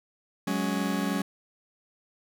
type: chord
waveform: 40% pulse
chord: F# suspended second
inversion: none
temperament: just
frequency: 185 / 208.1 / 277.5 Hz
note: F#3 / G#3 / C#4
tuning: 0 / +4 / +2 cents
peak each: -30 dBFS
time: 0.47-1.22 s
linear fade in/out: 5 ms
effects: none